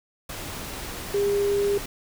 sine tone in noise, 403.8 Hz, G#4, 49 cents flat, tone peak -20 dBFS, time 1.14-1.78 s, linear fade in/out 5 ms, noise pink, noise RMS -35 dBFS, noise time 0.29-1.86 s, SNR +12 dB, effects none

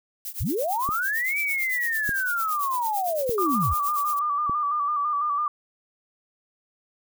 violet noise with tremolo, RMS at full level -31 dBFS, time 0.25-4.19 s, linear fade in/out 0 ms, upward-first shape triangle, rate 8.9 Hz, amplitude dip 95%
sine linear two-way sweep, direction up then down, 46.25 to 2337 to 53.8 Hz, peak -23 dBFS, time 0.4-3.74 s, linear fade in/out 10 ms, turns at 1.39 s
click train, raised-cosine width 3 ms, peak -20 dBFS, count 4, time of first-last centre 0.89-4.496 s, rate 0.832 Hz
sine tone with vibrato, 1178 Hz, D6, 5 cents sharp, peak -22 dBFS, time 3.38-5.48 s, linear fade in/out 2 ms, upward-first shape square, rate 6 Hz, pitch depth 42 cents each way
effects none

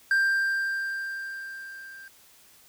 triangle tone with level ramp, 1583 Hz, G6, 17 cents sharp, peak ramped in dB -17 to -41 dBFS, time 0.11-2.08 s, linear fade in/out 2 ms, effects white hiss -56 dBFS RMS until 2.68 s

